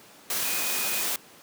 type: tone in noise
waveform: sine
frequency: 2489 Hz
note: D#7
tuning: in tune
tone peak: -35 dBFS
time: 0.45-1.02 s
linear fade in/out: 2 ms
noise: white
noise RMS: -28 dBFS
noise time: 0.3-1.16 s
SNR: -10 dB
effects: pink hiss -51 dBFS RMS until 1.42 s + high-pass 200 Hz 12 dB/octave